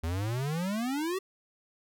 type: exponential sweep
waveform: square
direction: up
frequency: 78.6 to 392 Hz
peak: -30 dBFS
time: 0.03-1.19 s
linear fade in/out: 10 ms
effects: none